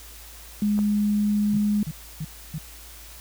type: tone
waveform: sine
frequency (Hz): 207.7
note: G#3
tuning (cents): 0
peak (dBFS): -19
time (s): 0.62-1.83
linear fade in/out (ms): 2
type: clicks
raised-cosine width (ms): 1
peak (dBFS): -30 / -21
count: 2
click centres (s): 0.779 / 0.79
type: tone bursts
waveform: sine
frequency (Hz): 155.7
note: D#3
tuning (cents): +2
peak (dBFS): -27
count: 4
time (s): 1.53-2.584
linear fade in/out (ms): 5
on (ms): 46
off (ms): 290
effects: added 56 Hz sine -45 dBFS peak until 3.2 s + white hiss -45 dBFS RMS until 3.2 s